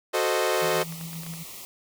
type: chord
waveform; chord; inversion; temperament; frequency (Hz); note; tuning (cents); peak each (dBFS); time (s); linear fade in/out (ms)
sawtooth; F# diminished seventh; none; equal with one note detuned; 370 / 441.8 / 523.3 / 622.3; F#4 / A4 / C5 / Eb5; 0 / +7 / 0 / 0; -24; 0.13-0.84; 20
type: band-stop noise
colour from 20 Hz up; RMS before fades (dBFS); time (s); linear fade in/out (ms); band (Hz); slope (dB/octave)
white; -41; 0.54-1.65; 0; 1300 to 1900; 96
type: tone with tremolo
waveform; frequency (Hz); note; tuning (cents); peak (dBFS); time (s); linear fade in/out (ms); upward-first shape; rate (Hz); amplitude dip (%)
sine; 164.81; E3; 0; -33; 0.61-1.44; 20; sine; 7.5; 50
type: clicks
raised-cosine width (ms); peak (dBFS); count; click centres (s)
0.3; -26; 7; 0.83 / 0.924 / 1.012 / 1.132 / 1.234 / 1.265 / 1.337
effects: none